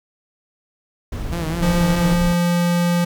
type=noise; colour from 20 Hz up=brown; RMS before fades=-25 dBFS; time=1.12-2.34 s; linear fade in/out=5 ms
type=tone with vibrato; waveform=sawtooth; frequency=164.81 Hz; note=E3; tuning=in tune; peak=-19 dBFS; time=1.32-2.14 s; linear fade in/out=5 ms; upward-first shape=sine; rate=4.9 Hz; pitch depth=82 cents each way
type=tone; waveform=square; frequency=173.9 Hz; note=F3; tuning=7 cents flat; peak=-16 dBFS; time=1.62-3.05 s; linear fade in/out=10 ms
effects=none